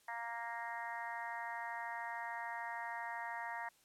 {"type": "harmonic tone", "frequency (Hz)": 233.1, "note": "A#3", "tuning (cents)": 0, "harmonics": [3, 4, 5, 6, 7, 8, 9], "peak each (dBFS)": [-48, -44, -53, -55, -51, -46, -55], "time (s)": [0.08, 3.69], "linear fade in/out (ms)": 5, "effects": ["white hiss -70 dBFS RMS until 3.84 s", "low-pass 12000 Hz 12 dB/octave"]}